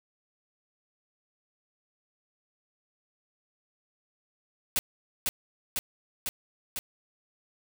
white noise with echo, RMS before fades -26 dBFS, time 4.76-4.79 s, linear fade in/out 0 ms, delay 500 ms, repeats 4, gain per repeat -2 dB, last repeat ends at 6.79 s, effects none

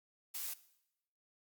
blue noise, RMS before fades -41 dBFS, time 0.34-0.54 s, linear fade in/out 10 ms, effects noise-tail reverb RT60 0.8 s tail -17 dB re dry + Opus 48 kbps

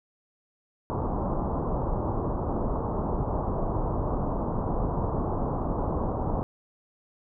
pink low-pass noise, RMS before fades -28 dBFS, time 0.9-6.43 s, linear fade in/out 0 ms, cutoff 1100 Hz, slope 48 dB/octave, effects none

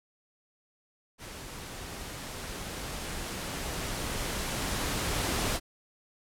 pink noise with level ramp, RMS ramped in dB -43 to -29 dBFS, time 1.18-5.6 s, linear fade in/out 50 ms, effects low-pass 12000 Hz 12 dB/octave

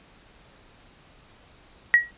sine tone with exponential decay, 1912 Hz, A#6, 43 cents sharp, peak -9 dBFS, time 1.94-2.11 s, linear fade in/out 0 ms, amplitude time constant 35 ms, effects pink hiss -54 dBFS RMS until 2.17 s + resampled to 8000 Hz

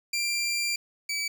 20% pulse tone pair in turn, 2373 / 2299 Hz, D7 / D7, +17 / -37 cents, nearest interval minor second, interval 54 cents, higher first, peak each -21 / -23 dBFS, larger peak first, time 0.13-0.76 / 1.09-1.28 s, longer first, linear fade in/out 5 ms, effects none

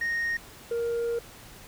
sine tone pair in turn, 1859 / 468.5 Hz, A#6 / A#4, -5 / +9 cents, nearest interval 2 octaves, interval 2386 cents, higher first, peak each -23 dBFS, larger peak neither, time 0.01-0.37 / 0.71-1.19 s, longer second, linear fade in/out 5 ms, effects tanh soft clip ceiling -25 dBFS + pink hiss -48 dBFS RMS until 1.67 s

